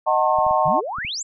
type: chord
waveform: sine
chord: D# diminished seventh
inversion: none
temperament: just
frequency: 622.3 / 746.7 / 896 / 1075.3 Hz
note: D#5 / F#5 / A5 / C6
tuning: 0 / +16 / +31 / +47 cents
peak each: -21 dBFS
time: 0.06-0.81 s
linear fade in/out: 20 ms
type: clicks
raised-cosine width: 5 ms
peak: -26 dBFS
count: 6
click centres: 0.387 / 0.466 / 0.51 / 0.681 / 0.985 / 1.049 s
type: exponential sweep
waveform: sine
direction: up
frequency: 130.81 to 7960 Hz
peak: -25 dBFS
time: 0.65-1.23 s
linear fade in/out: 10 ms
effects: none